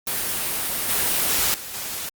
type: noise with level steps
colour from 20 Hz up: white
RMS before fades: -25 / -21 / -35 / -30 dBFS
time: 0.07-2.09 s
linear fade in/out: 2 ms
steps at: 0.89 / 1.54 / 1.74 s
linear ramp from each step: 2 ms
effects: Opus 32 kbps